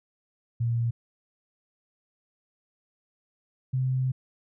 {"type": "tone pair in turn", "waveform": "sine", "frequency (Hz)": [117.2, 129.7], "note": ["A#2", "C3"], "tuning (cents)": [10, -15], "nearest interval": "major second", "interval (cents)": 175, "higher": "second", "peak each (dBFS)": [-23, -23], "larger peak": "neither", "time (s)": [[0.6, 0.91], [3.73, 4.12]], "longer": "second", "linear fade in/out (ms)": 10, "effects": []}